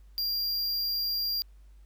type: tone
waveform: square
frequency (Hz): 4773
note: D8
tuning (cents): +27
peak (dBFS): -28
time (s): 0.18-1.42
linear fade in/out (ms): 0
effects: added 50 Hz sine -50 dBFS peak until 1.85 s + pink hiss -71 dBFS RMS until 1.85 s